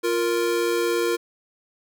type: tone pair together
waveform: square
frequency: 349.2 / 466.1 Hz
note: F4 / A#4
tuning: 0 / 0 cents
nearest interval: perfect fourth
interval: 500 cents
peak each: -24 dBFS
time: 0.03-1.17 s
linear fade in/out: 20 ms
effects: none